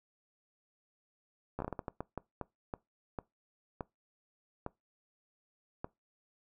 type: slowing click train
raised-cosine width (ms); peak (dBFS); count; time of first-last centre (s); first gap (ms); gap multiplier
1; -23; 16; 1.59-5.845; 13; 1.38
effects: noise-tail reverb RT60 0.2 s tail -22 dB re dry